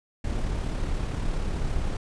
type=noise with amplitude modulation; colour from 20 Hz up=brown; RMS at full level=-26 dBFS; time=0.24-1.97 s; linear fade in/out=5 ms; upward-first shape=sine; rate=35.6 Hz; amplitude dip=30%; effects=resampled to 22050 Hz